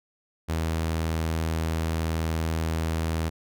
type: tone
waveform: sawtooth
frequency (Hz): 80.9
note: E2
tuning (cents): -32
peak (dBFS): -21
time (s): 0.48-3.3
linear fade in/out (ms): 20
effects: none